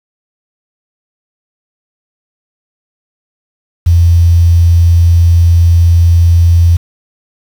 sine tone with quantisation, 85.2 Hz, F2, 42 cents flat, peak -3 dBFS, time 3.86-6.77 s, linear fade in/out 10 ms, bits 5, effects none

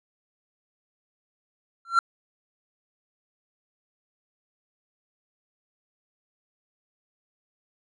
triangle tone with exponential growth, 1364 Hz, F6, 41 cents flat, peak -10 dBFS, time 1.85-1.99 s, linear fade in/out 2 ms, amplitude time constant 29 ms, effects resampled to 24000 Hz

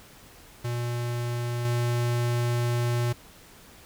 square tone with level steps, 120 Hz, B2, 49 cents flat, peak -28 / -24 dBFS, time 0.64-3.13 s, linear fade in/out 10 ms, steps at 1.65 s, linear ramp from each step 2 ms, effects pink hiss -51 dBFS RMS until 3.85 s

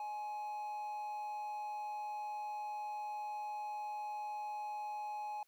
triangle tone with amplitude modulation, 839 Hz, G#5, 17 cents sharp, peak -36 dBFS, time 0-5.43 s, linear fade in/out 2 ms, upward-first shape sine, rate 228 Hz, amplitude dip 30%, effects white hiss -75 dBFS RMS until 5.47 s

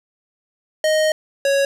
square tone pair in turn, 622.3 / 554.4 Hz, D#5 / C#5, 0 / 0 cents, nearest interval major second, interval 200 cents, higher first, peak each -15 dBFS, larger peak neither, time 0.84-1.12 / 1.45-1.65 s, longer first, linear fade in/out 2 ms, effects low-pass 10000 Hz 12 dB/octave + 8-bit

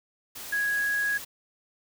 sine tone in noise, 1660 Hz, G#6, 1 cent flat, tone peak -24 dBFS, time 0.52-1.18 s, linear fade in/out 10 ms, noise white, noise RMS -40 dBFS, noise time 0.35-1.25 s, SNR +13 dB, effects none

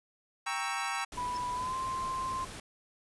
25% pulse chord, G diminished seventh, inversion none, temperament equal with one note detuned, 789.9 / 932.3 / 1108.7 / 1318.5 Hz, G5 / Bb5 / Db6 / Fb6, +13 / 0 / 0 / 0 cents, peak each -34 dBFS, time 0.46-1.05 s, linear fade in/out 10 ms
pink noise, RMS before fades -44 dBFS, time 1.12-2.6 s, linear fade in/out 2 ms
sine tone with pitch glide, 987.8 to 1046.5 Hz, B5 to C6, 0 to 0 cents, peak -32 dBFS, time 1.17-2.45 s, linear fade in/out 10 ms, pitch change +100 cents, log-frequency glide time 1.54-1.76 s
sine tone with exponential growth, 5274 Hz, E8, in tune, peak -39 dBFS, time 1.29-1.37 s, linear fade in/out 1 ms, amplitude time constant 16 ms
effects resampled to 24000 Hz

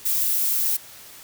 violet noise, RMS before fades -22 dBFS, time 0.05-0.77 s, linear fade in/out 10 ms, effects white hiss -44 dBFS RMS until 1.23 s

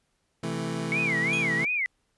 25% pulse chord, A minor, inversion first, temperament equal with one note detuned, 130.81 / 165.86 / 220 Hz, C3 / E3 / A3, 0 / +11 / 0 cents, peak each -32 / -28 / -30 dBFS, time 0.43-1.65 s, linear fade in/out 5 ms
sine tone with vibrato, 2178 Hz, C#7, 31 cents flat, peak -24 dBFS, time 0.92-1.86 s, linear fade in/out 0 ms, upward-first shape sine, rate 2.8 Hz, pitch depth 240 cents each way
sawtooth tone with exponential decay, 3296 Hz, G#7, 14 cents flat, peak -28 dBFS, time 1.33-1.62 s, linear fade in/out 1 ms, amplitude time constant 63 ms
effects pink hiss -73 dBFS RMS until 2.17 s + resampled to 24000 Hz

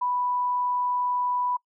sine tone, 987.8 Hz, B5, in tune, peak -23 dBFS, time 0.01-1.57 s, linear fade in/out 10 ms, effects noise-tail reverb RT60 0.1 s tail -24 dB re dry

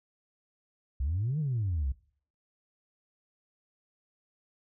sine exponential two-way sweep, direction up then down, 61.74 to 160 to 61.74 Hz, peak -26 dBFS, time 1-1.92 s, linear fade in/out 5 ms, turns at 1.39 s, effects noise-tail reverb RT60 0.5 s tail -20 dB re dry + tanh soft clip ceiling -24 dBFS

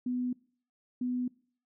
sine tone bursts at uneven times, 248.7 Hz, B3, 12 cents sharp, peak -29 dBFS, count 2, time 0.06-0.33 / 1.01-1.28 s, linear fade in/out 5 ms, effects noise-tail reverb RT60 0.5 s tail -23 dB re dry

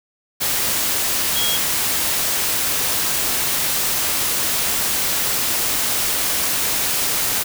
sine tone in noise, 3290 Hz, G#7, 17 cents flat, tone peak -21 dBFS, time 1.35-1.58 s, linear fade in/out 20 ms, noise white, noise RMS -20 dBFS, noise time 0.4-7.44 s, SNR -4 dB, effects none

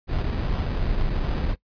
brown noise with sample-and-hold, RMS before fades -24 dBFS, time 0.07-1.56 s, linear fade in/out 50 ms, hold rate 2100 Hz, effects noise-tail reverb RT60 0.1 s tail -20 dB re dry + resampled to 11025 Hz

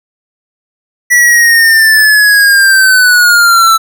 square linear sweep, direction down, 1955 to 1318.5 Hz, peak -4 dBFS, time 1.1-3.78 s, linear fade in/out 20 ms, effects none

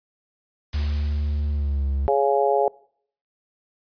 white noise with exponential decay, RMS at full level -34 dBFS, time 0.73-2.44 s, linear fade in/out 2 ms, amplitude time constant 370 ms
triangle tone with pitch glide, 73.5 to 68.98 Hz, D2 to C#2, +2 to -8 cents, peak -19 dBFS, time 0.74-2.07 s, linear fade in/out 5 ms, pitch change -110 cents, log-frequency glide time 1.51-1.85 s
harmonic tone, 139.1 Hz, C#3, 6 cents sharp, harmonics 3 / 4 / 5 / 6, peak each -21 / -22 / -23 / -24 dBFS, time 2.08-2.68 s, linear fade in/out 0 ms
effects noise-tail reverb RT60 0.6 s tail -23 dB re dry + resampled to 11025 Hz

